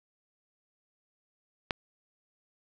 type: click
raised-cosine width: 0.3 ms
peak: -12 dBFS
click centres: 1.708 s
effects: none